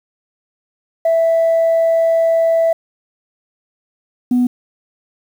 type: tone pair in turn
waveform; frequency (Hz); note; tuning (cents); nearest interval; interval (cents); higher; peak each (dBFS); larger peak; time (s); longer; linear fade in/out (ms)
sine; 659.3 / 247; E5 / B3; 0 / 0; octave + perfect fourth; 1700; first; -9 / -9; neither; 1.05-2.73 / 4.31-4.47; first; 5
effects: tanh soft clip ceiling -8 dBFS + 7-bit